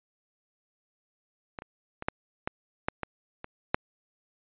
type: clicks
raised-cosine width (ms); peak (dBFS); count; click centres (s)
0.5; -22 / -26 / -21 / -11 / -14 / -11 / -16 / -23 / -7; 9; 1.588 / 1.621 / 2.024 / 2.085 / 2.475 / 2.885 / 3.033 / 3.444 / 3.745
effects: resampled to 8000 Hz